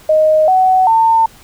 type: tone with pitch steps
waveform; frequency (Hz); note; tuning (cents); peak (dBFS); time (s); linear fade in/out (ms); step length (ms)
sine; 622.3 / 748.6 / 900.6; D#5 / F#5 / A5; 0 / +20 / +40; -7; 0.09-1.26; 5; 390
effects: pink hiss -42 dBFS RMS until 1.43 s